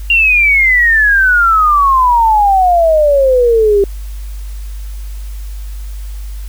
sine exponential sweep, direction down, 2794 to 392 Hz, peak -6 dBFS, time 0.1-3.84 s, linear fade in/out 2 ms, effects added 50 Hz sine -21 dBFS peak until 6.48 s + white hiss -41 dBFS RMS until 6.48 s

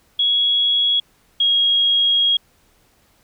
sine tone pair in turn, 3337 / 3283 Hz, G#7 / G#7, +8 / -21 cents, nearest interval unison, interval 29 cents, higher first, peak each -14 / -13 dBFS, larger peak second, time 0.19-1 / 1.4-2.37 s, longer second, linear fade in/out 5 ms, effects pink hiss -58 dBFS RMS until 3.23 s

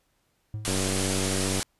triangle tone with exponential decay, 107.2 Hz, A2, 45 cents flat, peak -26 dBFS, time 0.54-0.96 s, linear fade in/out 0 ms, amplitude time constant 90 ms
white low-pass noise, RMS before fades -31 dBFS, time 0.65-1.63 s, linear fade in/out 0 ms, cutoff 11000 Hz, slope 96 dB/octave
click train, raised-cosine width 2 ms, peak -17 dBFS, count 88, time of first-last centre 0.68-1.595 s, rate 95.1 Hz
effects pink hiss -71 dBFS RMS until 1.79 s + resampled to 32000 Hz

